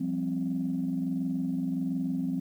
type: chord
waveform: sine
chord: F suspended second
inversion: none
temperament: equal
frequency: 174.61 / 196 / 261.6 Hz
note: F3 / G3 / C4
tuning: 0 / 0 / 0 cents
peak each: -32 / -34 / -29 dBFS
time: 0-2.4 s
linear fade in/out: 10 ms
effects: tanh soft clip ceiling -20 dBFS + 10-bit